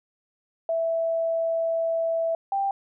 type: tone pair in turn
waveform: sine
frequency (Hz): 659.3 / 787.9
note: E5 / G5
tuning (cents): 0 / +9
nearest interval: minor third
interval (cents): 309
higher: second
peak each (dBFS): -22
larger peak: neither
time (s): 0.69-2.35 / 2.52-2.71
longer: first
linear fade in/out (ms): 2
effects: none